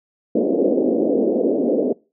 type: band-pass noise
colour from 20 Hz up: pink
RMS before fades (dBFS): -18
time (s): 0.35-1.93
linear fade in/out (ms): 5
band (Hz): 230 to 570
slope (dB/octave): 48
effects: noise-tail reverb RT60 0.3 s tail -23 dB re dry